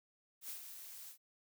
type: noise with ADSR envelope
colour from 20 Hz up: blue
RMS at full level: -44 dBFS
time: 0.41-1.18 s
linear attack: 83 ms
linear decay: 100 ms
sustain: -7 dB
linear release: 97 ms
effects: none